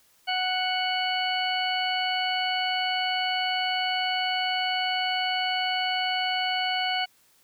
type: harmonic tone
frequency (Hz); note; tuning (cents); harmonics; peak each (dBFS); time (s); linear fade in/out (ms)
740; F#5; 0; 1 / 2 / 3 / 4 / 6; -28 / -33 / -32 / -29 / -35; 0.27-7.06; 20
effects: white hiss -62 dBFS RMS until 7.43 s